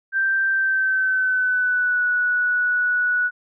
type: tone with pitch glide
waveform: sine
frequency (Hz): 1568 to 1471.5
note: G6 to F#6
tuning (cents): 0 to -10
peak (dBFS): -17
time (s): 0.12-3.31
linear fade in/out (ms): 50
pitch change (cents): -110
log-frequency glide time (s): 0.5-2.03
effects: none